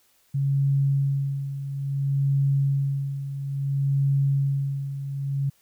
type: tone with tremolo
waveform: sine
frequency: 138.59 Hz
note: C#3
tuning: in tune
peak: -18 dBFS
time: 0.34-5.5 s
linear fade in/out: 10 ms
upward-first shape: sine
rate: 0.59 Hz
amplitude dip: 70%
effects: white hiss -63 dBFS RMS until 5.61 s